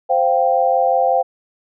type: chord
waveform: sine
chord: C suspended fourth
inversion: none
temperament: equal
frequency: 523.3 / 698.5 / 784 Hz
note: C5 / F5 / G5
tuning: 0 / 0 / 0 cents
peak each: -17 dBFS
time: 0.09-1.23 s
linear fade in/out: 20 ms
effects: none